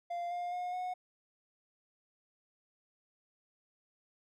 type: tone with pitch steps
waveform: triangle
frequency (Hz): 695 / 706.3 / 717.8 / 729.6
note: F5 / F5 / F5 / F#5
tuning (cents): -9 / +19 / +47 / -24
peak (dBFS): -33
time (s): 0.1-0.94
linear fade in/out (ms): 10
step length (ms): 210
effects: none